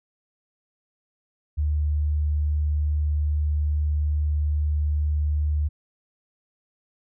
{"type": "tone", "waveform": "sine", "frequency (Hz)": 74.8, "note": "D2", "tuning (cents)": 32, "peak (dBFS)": -20, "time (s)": [1.57, 5.69], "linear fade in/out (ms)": 20, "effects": []}